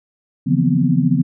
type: tone cluster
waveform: sine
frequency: 140 / 162.8 / 176.2 / 240.9 / 255.8 Hz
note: C#3 / E3 / F3 / B3 / C4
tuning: +18 / -21 / +16 / -43 / -39 cents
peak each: -19 dBFS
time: 0.46-1.23 s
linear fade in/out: 20 ms
effects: none